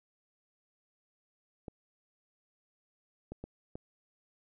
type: clicks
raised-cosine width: 2 ms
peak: -28 dBFS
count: 4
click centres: 1.682 / 3.32 / 3.44 / 3.755 s
effects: none